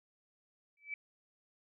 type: tone with exponential growth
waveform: sine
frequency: 2306 Hz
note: D7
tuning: 32 cents flat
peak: -34 dBFS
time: 0.77-0.94 s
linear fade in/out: 2 ms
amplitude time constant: 35 ms
effects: none